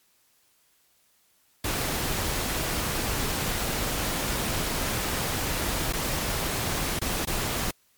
pink noise with dropouts, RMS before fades -28 dBFS, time 1.64-7.71 s, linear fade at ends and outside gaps 5 ms, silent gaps 5.926-5.933 / 6.991-7.015 / 7.252-7.271 s, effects white hiss -65 dBFS RMS until 7.97 s + MP3 96 kbps

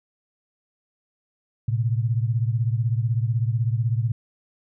sine beating tone pair, 112.5 / 128.5 Hz, A2 / C3, +39 / -31 cents, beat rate 16 Hz, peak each -21 / -25 dBFS, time 1.68-4.12 s, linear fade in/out 5 ms, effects none

